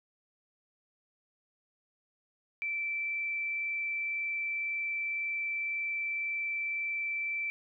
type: tone with frequency modulation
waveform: sine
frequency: 2331 Hz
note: D7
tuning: 14 cents flat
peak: -31 dBFS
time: 2.62-7.5 s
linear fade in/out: 0 ms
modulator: 21.9 Hz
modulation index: 0.49
effects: none